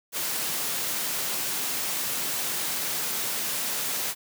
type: high-pass noise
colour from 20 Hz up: white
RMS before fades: -29 dBFS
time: 0.12-4.15 s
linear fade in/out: 50 ms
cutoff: 120 Hz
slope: 24 dB/octave
effects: none